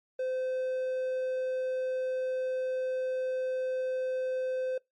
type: tone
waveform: triangle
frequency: 515 Hz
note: C5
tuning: 28 cents flat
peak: -27 dBFS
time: 0.19-4.78 s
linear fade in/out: 5 ms
effects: noise-tail reverb RT60 0.2 s tail -25 dB re dry + MP3 48 kbps